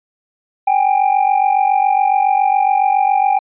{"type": "ring-modulated tone", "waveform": "triangle", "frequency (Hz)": 795, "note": "G5", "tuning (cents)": 24, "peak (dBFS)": -6, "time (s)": [0.67, 3.39], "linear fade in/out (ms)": 5, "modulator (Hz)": 23.6, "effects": ["resampled to 8000 Hz"]}